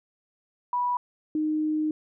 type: tone pair in turn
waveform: sine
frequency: 980 / 308.1 Hz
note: B5 / D#4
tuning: -14 / -17 cents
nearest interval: octave + minor sixth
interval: 2003 cents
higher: first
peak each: -23 dBFS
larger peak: neither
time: 0.73-0.97 / 1.35-1.91 s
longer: second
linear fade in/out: 2 ms
effects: none